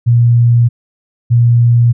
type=tone pair in turn; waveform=sine; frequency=118.9 / 118.9 Hz; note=A#2 / A#2; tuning=+35 / +35 cents; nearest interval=unison; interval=0 cents; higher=neither; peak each=-5 dBFS; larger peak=neither; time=0.06-0.69 / 1.3-1.93 s; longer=neither; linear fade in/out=20 ms; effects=none